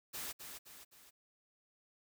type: noise with echo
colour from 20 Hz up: white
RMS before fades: -43 dBFS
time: 0.13-0.33 s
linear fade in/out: 20 ms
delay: 260 ms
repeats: 3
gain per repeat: -6 dB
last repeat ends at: 1.11 s
effects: none